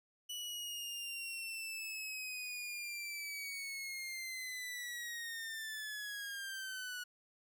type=linear sweep; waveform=sawtooth; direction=down; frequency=2960 to 1461 Hz; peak=-38 dBFS; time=0.29-7.04 s; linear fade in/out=10 ms; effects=none